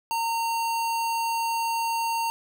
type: tone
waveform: square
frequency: 918 Hz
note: A#5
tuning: 27 cents flat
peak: -25 dBFS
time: 0.11-2.3 s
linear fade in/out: 0 ms
effects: none